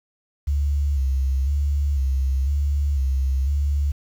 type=tone with vibrato; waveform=sine; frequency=69.1 Hz; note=C#2; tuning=5 cents flat; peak=-18 dBFS; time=0.47-3.92 s; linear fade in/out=10 ms; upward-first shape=square; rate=1 Hz; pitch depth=61 cents each way; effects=8-bit